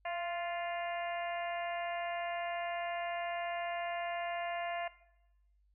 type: harmonic tone with a mistuned harmonic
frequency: 349.2 Hz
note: F4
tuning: in tune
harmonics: 2 / 3 / 4 / 5 / 6 / 7 / 8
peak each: -37 / -45 / -52 / -45 / -46 / -50 / -50 dBFS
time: 0.05-4.88 s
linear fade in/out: 5 ms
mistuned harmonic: 2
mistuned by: -30 cents
effects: noise-tail reverb RT60 0.9 s tail -17 dB re dry + added 50 Hz sine -67 dBFS peak until 5.74 s